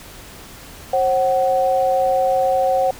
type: tone pair together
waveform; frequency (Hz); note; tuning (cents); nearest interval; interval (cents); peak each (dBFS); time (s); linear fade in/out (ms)
sine; 535.3 / 749; C5 / F#5; +39 / +21; tritone; 582; -17; 0.93-2.91; 5
effects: pink hiss -39 dBFS RMS until 2.99 s